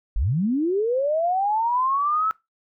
sine linear sweep, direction up, 35.85 to 1318.5 Hz, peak -19 dBFS, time 0.16-2.31 s, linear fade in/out 0 ms, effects noise-tail reverb RT60 0.2 s tail -21 dB re dry

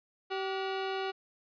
25% pulse tone pair together, 384.7 / 1451 Hz, G4 / F#6, -33 / -34 cents, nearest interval octave + major seventh, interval 2299 cents, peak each -29 / -37 dBFS, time 0.3-1.12 s, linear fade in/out 20 ms, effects resampled to 11025 Hz

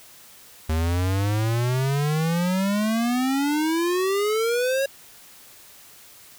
square exponential sweep, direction up, 77.78 to 554.4 Hz, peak -21 dBFS, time 0.69-4.86 s, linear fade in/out 5 ms, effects white hiss -48 dBFS RMS until 6.38 s

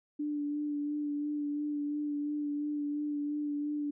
sine tone with vibrato, 293.7 Hz, D4, in tune, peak -31 dBFS, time 0.19-3.91 s, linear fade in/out 10 ms, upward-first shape sine, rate 2.9 Hz, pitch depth 20 cents each way, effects none

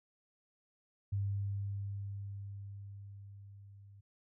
sine tone with level ramp, 99.8 Hz, G2, 32 cents sharp, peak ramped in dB -31 to -54 dBFS, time 1.12-4.01 s, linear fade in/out 10 ms, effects none

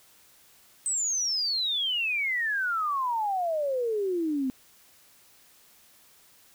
sine exponential sweep, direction down, 8250 to 253.7 Hz, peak -25 dBFS, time 0.86-4.5 s, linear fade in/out 0 ms, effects white hiss -58 dBFS RMS until 6.54 s

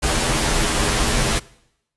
pink noise with comb filter, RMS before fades -19 dBFS, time 0.02-1.4 s, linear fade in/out 20 ms, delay 11 ms, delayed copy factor -0.9, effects noise-tail reverb RT60 0.8 s tail -22 dB re dry + resampled to 24000 Hz

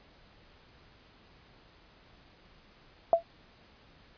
sine tone with exponential decay, 673 Hz, E5, 36 cents sharp, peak -14 dBFS, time 3.13-3.23 s, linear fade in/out 1 ms, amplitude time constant 21 ms, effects pink hiss -59 dBFS RMS until 4.17 s + resampled to 11025 Hz

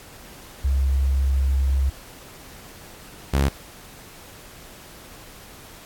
sine / sawtooth tone pair in turn, 67.4 / 69.02 Hz, C#2 / C#2, -48 / -7 cents, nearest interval unison, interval 41 cents, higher second, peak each -17 / -13 dBFS, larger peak second, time 0.64-1.9 / 3.33-3.49 s, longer first, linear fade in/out 10 ms, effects pink hiss -44 dBFS RMS until 5.85 s + AAC 64 kbps

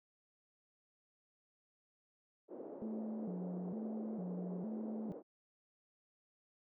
white band-pass noise, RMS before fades -49 dBFS, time 2.48-5.23 s, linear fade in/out 50 ms, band 270 to 540 Hz, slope 24 dB/octave
sine tone with vibrato, 198.7 Hz, G3, 24 cents sharp, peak -40 dBFS, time 2.82-5.12 s, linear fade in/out 0 ms, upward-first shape square, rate 1.1 Hz, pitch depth 170 cents each way
effects none

